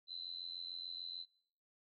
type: tone with amplitude modulation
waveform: sine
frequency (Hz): 4028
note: B7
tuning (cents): +33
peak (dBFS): -39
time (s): 0.07-1.26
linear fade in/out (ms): 50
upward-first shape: sine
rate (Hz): 86.8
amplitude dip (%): 95
effects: noise-tail reverb RT60 0.7 s tail -26 dB re dry